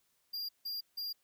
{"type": "tone bursts", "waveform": "square", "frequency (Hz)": 4793, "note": "D8", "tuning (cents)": 34, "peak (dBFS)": -37, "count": 3, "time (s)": [0.33, 1.13], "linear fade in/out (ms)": 10, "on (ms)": 160, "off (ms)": 160, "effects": ["white hiss -75 dBFS RMS until 1.23 s"]}